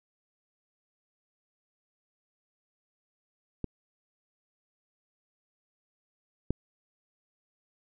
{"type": "clicks", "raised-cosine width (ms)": 3, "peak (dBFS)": [-19, -14], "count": 2, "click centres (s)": [3.643, 6.506], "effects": []}